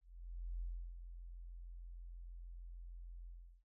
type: tone with ADSR envelope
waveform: sine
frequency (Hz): 43.2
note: F1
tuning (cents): -18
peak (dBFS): -39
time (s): 0.01-3.64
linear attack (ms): 600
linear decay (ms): 330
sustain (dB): -9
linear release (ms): 370
effects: none